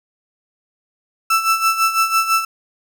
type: tone with tremolo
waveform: 35% pulse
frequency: 1325 Hz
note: E6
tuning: 9 cents sharp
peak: -10 dBFS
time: 1.3-2.45 s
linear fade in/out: 5 ms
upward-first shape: sine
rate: 6 Hz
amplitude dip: 70%
effects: none